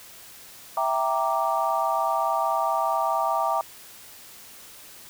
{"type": "chord", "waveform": "sine", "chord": "E half-diminished seventh", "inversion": "none", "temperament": "equal", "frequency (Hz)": [659.3, 784, 932.3, 1174.7], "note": ["E5", "G5", "Bb5", "D6"], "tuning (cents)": [0, 0, 0, 0], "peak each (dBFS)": -27, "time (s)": [0.77, 3.61], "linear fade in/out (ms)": 2, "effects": ["white hiss -46 dBFS RMS until 5.09 s"]}